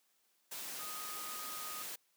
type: tone in noise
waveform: sine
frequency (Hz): 1244.5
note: D#6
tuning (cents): 0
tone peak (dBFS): -47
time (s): 0.79-1.83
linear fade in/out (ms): 10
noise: white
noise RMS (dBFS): -44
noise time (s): 0.51-1.96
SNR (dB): -6
effects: white hiss -75 dBFS RMS until 2.16 s + high-pass 200 Hz 12 dB/octave